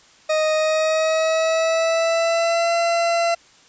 40% pulse tone with pitch glide, 622.3 to 678.6 Hz, D#5 to F5, 0 to -50 cents, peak -16 dBFS, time 0.29-3.35 s, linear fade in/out 10 ms, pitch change +150 cents, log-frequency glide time 0.55-2.73 s, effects white hiss -51 dBFS RMS until 3.68 s + resampled to 16000 Hz

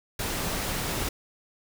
pink noise, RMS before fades -30 dBFS, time 0.19-1.09 s, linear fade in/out 5 ms, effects none

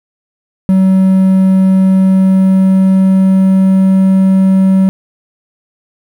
triangle tone with pitch glide, 189.5 to 190.6 Hz, F#3 to G3, +42 to -48 cents, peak -3 dBFS, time 0.69-4.89 s, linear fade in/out 0 ms, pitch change +10 cents, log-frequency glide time 1.57-4.09 s, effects 7-bit

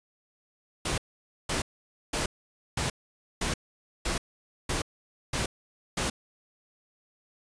pink noise bursts, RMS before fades -29 dBFS, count 9, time 0.85-6.1 s, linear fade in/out 5 ms, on 130 ms, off 510 ms, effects resampled to 22050 Hz

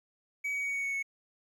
triangle tone with pitch steps, 2271 / 2258 / 2245 / 2232 / 2219 / 2206 Hz, C#7 / C#7 / C#7 / C#7 / C#7 / C#7, +41 / +31 / +21 / +11 / +1 / -9 cents, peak -29 dBFS, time 0.44-1.028 s, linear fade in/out 10 ms, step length 98 ms, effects 11-bit

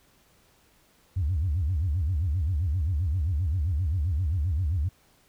sine tone with vibrato, 82.41 Hz, E2, in tune, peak -22 dBFS, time 1.16-4.89 s, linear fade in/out 10 ms, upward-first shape sine, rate 7.6 Hz, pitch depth 280 cents each way, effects tanh soft clip ceiling -19 dBFS + pink hiss -62 dBFS RMS until 5.28 s

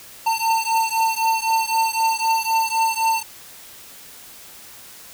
square beating tone pair, 898 / 901.9 Hz, A5 / A5, +35 / +43 cents, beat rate 3.9 Hz, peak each -21 / -22 dBFS, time 0.26-3.23 s, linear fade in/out 10 ms, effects white hiss -42 dBFS RMS until 5.13 s

